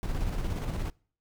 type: noise with tremolo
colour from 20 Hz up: brown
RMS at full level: -29 dBFS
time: 0.03-0.9 s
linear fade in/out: 0 ms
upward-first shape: square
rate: 17 Hz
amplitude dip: 40%
effects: noise-tail reverb RT60 0.5 s tail -26 dB re dry